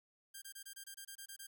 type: tone bursts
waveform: 5% pulse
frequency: 1594 Hz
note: G6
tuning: 28 cents sharp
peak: -37 dBFS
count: 11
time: 0.34-1.47 s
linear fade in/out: 10 ms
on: 80 ms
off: 25 ms
effects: none